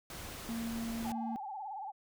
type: noise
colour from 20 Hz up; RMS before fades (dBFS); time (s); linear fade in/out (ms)
pink; -45; 0.1-1.12; 2
type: tone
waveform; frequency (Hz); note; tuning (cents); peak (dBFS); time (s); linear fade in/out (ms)
triangle; 229.5; A#3; -27; -34; 0.49-1.36; 0
type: tone with vibrato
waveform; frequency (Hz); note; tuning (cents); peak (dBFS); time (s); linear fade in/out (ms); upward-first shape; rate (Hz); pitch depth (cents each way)
sine; 814; G#5; -35; -39; 1.04-1.92; 20; sine; 18; 120
effects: none